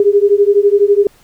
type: beating tone pair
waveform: sine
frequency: 400 / 412 Hz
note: G4 / G#4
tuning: +35 / -14 cents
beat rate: 12 Hz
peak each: -10 dBFS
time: 0-1.07 s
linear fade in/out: 2 ms
effects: pink hiss -49 dBFS RMS until 1.23 s